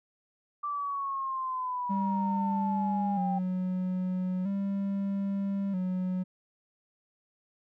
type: exponential sweep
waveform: sine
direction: down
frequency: 1174.7 to 784 Hz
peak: -30 dBFS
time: 0.63-3.39 s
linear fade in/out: 10 ms
type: tone with vibrato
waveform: triangle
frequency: 190.6 Hz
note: G3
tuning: 48 cents flat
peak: -26 dBFS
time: 1.89-6.24 s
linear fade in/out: 20 ms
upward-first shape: square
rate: 0.39 Hz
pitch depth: 62 cents each way
effects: none